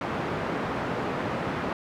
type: band-pass noise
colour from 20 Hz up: pink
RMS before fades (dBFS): -30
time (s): 0.01-1.73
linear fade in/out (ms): 2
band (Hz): 150 to 1600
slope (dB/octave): 12
effects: none